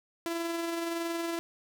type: tone with amplitude modulation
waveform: sawtooth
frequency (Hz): 335.8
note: E4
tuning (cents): +32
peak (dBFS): -26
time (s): 0.26-1.39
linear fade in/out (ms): 0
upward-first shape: sine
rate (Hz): 21.5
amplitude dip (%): 30
effects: none